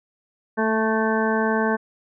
harmonic tone with a mistuned harmonic, 220 Hz, A3, in tune, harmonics 1 / 2 / 3 / 4 / 5 / 7 / 8, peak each -23 / -24 / -28 / -27 / -30 / -27 / -32 dBFS, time 0.57-1.77 s, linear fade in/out 20 ms, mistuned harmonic 1, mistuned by +15 cents, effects none

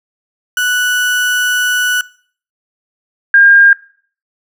35% pulse / sine tone pair in turn, 1480 / 1610.6 Hz, F#6 / G6, 0 / +46 cents, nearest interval minor second, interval 146 cents, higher second, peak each -10 / -3 dBFS, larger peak second, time 0.57-2.01 / 3.34-3.73 s, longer first, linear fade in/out 2 ms, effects noise-tail reverb RT60 0.5 s tail -21 dB re dry

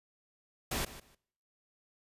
pink noise with echo, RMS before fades -34 dBFS, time 0.71-0.85 s, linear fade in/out 5 ms, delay 150 ms, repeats 2, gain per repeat -15 dB, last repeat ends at 1.15 s, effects noise-tail reverb RT60 0.7 s tail -25 dB re dry + resampled to 32000 Hz

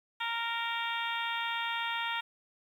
harmonic tone with a mistuned harmonic, 463.9 Hz, A#4, 8 cents flat, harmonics 2 / 3 / 4 / 5 / 6 / 7 / 8, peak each -36 / -38 / -39 / -40 / -41 / -41 / -42 dBFS, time 0.2-2.21 s, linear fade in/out 10 ms, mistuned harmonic 8, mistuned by -37 cents, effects 10-bit

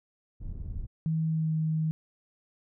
pink low-pass noise, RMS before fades -36 dBFS, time 0.4-0.87 s, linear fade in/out 20 ms, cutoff 100 Hz, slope 12 dB/octave
sine tone with pitch glide, 160 to 157.89 Hz, D#3 to D#3, +49 to +26 cents, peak -25 dBFS, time 1.06-1.91 s, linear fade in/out 0 ms, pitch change -23 cents, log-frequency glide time 1.28-1.53 s
effects none

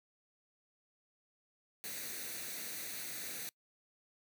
white noise with comb filter, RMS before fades -43 dBFS, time 1.84-3.49 s, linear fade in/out 0 ms, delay 0.48 ms, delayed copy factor +0.6, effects noise-tail reverb RT60 0.1 s tail -25 dB re dry + high-pass 150 Hz 12 dB/octave

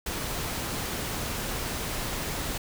pink noise, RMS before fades -32 dBFS, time 0.06-2.58 s, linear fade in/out 5 ms, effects none

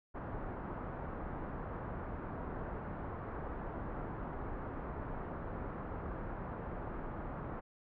pink low-pass noise, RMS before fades -42 dBFS, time 0.14-7.61 s, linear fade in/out 20 ms, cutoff 1400 Hz, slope 24 dB/octave, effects none

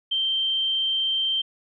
sine tone, 3136 Hz, G7, in tune, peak -21 dBFS, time 0.11-1.42 s, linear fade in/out 10 ms, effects none

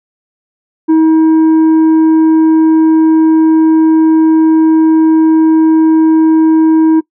sine tone with tanh clipping, 318.9 Hz, D#4, 43 cents sharp, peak -5 dBFS, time 0.88-7.01 s, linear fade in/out 20 ms, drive 5 dB, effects noise-tail reverb RT60 0.1 s tail -22 dB re dry

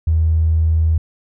triangle tone with tanh clipping, 80.3 Hz, E2, 45 cents flat, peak -11 dBFS, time 0.07-0.98 s, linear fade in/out 5 ms, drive 2 dB, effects none

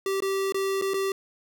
square tone with dropouts, 388.7 Hz, G4, 15 cents flat, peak -25 dBFS, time 0.06-1.12 s, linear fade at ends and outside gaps 2 ms, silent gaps 0.204-0.222 / 0.523-0.544 / 0.814-0.821 / 0.936-0.941 s, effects none

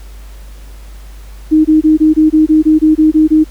sine tone bursts, 311.1 Hz, D#4, in tune, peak -4 dBFS, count 12, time 1.51-3.443 s, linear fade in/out 20 ms, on 140 ms, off 23 ms, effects added 50 Hz sine -29 dBFS peak until 3.5 s + pink hiss -43 dBFS RMS until 3.5 s

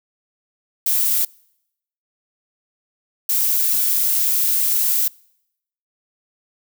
violet noise bursts at uneven times, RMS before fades -18 dBFS, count 2, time 0.86-1.25 / 3.29-5.08 s, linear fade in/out 5 ms, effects noise-tail reverb RT60 0.8 s tail -26 dB re dry

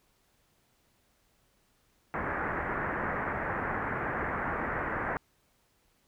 white low-pass noise, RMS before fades -33 dBFS, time 2.14-5.17 s, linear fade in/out 0 ms, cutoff 1900 Hz, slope 48 dB/octave, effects pink hiss -70 dBFS RMS until 6.07 s

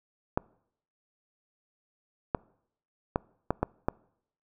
clicks, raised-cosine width 1 ms, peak -11 dBFS, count 6, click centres 0.375 / 2.348 / 3.159 / 3.506 / 3.63 / 3.885 s, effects noise-tail reverb RT60 0.7 s tail -25 dB re dry

